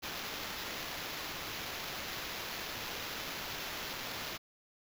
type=noise with sample-and-hold; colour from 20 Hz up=blue; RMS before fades=-41 dBFS; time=0.02-4.38 s; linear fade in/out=20 ms; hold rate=8820 Hz; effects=none